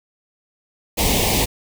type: band-stop noise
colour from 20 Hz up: pink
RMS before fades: -18 dBFS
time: 0.97-1.46 s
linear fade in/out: 20 ms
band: 1000 to 2000 Hz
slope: 48 dB/octave
effects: none